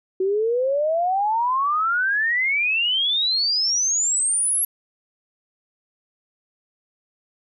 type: exponential sweep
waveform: sine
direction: up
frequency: 370 to 11450 Hz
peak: -18 dBFS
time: 0.2-4.65 s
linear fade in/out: 5 ms
effects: none